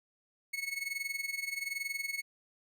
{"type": "tone with amplitude modulation", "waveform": "40% pulse", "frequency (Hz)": 2200, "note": "C#7", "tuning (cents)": -14, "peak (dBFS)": -31, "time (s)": [0.53, 2.22], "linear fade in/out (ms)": 10, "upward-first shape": "sine", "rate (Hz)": 21.2, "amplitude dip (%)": 80, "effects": []}